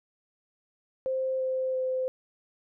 sine tone with pitch steps, 523.3 / 519.7 / 516.1 Hz, C5 / C5 / C5, 0 / -12 / -24 cents, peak -26 dBFS, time 1.06-2.08 s, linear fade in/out 0 ms, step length 340 ms, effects none

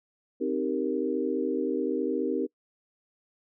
sine chord, C minor seventh, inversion none, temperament equal, 261.6 / 311.1 / 392 / 466.2 Hz, C4 / Eb4 / G4 / Bb4, 0 / 0 / 0 / 0 cents, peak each -31 dBFS, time 0.4-2.47 s, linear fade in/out 20 ms, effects noise-tail reverb RT60 0.1 s tail -24 dB re dry

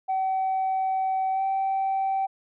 sine tone with pitch glide, 762 to 773.5 Hz, G5 to G5, -49 to -23 cents, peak -21 dBFS, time 0.08-2.27 s, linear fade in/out 20 ms, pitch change +26 cents, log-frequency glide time 1.32-1.42 s, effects tanh soft clip ceiling -20 dBFS

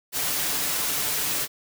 white noise with comb filter, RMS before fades -26 dBFS, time 0.12-1.48 s, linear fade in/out 50 ms, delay 6.8 ms, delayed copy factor +0.5, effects none

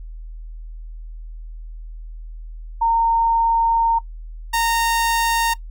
sine / sawtooth tone pair in turn, 918 / 922 Hz, A#5 / A#5, -27 / -19 cents, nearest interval unison, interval 8 cents, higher second, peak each -14 / -13 dBFS, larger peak second, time 2.81-3.99 / 4.53-5.54 s, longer first, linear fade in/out 10 ms, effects noise-tail reverb RT60 0.1 s tail -20 dB re dry + added 40 Hz sine -31 dBFS peak until 5.7 s

